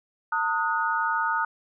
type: tone cluster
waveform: sine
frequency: 905 / 1251 / 1458 Hz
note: A5 / D#6 / F#6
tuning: +48 / +9 / -26 cents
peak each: -27 dBFS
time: 0.32-1.45 s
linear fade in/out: 5 ms
effects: none